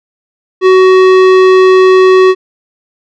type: tone with tanh clipping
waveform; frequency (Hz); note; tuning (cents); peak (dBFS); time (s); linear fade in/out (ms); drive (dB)
sine; 374.2; F#4; +20; -4; 0.61-2.35; 50; 17
effects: none